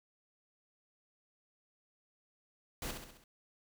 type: noise with echo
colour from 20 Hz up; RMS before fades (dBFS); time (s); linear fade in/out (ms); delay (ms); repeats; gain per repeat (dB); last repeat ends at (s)
pink; -40; 2.82-2.91; 2; 66; 5; -5; 3.24
effects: none